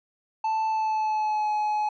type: tone with pitch glide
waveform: triangle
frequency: 880 to 846.6 Hz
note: A5 to G#5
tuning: 0 to +33 cents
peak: -21 dBFS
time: 0.44-1.89 s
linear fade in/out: 5 ms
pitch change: -67 cents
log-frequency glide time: 0.67-1.51 s
effects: resampled to 16000 Hz